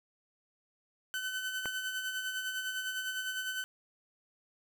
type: tone with tremolo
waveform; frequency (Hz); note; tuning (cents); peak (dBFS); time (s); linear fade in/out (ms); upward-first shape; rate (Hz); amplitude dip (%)
30% pulse; 1518; F#6; +44; -30; 1.14-3.64; 0; sine; 9.9; 45
type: click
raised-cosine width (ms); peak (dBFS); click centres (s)
0.5; -22; 1.657
effects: none